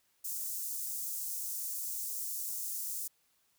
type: high-pass noise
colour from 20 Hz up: white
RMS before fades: -38 dBFS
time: 0.24-3.08 s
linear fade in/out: 10 ms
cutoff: 6400 Hz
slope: 24 dB/octave
effects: white hiss -73 dBFS RMS until 3.58 s